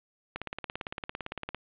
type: click train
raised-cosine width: 0.3 ms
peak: -18 dBFS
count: 22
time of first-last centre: 0.36-1.546 s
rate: 17.7 Hz
effects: resampled to 8000 Hz + 8-bit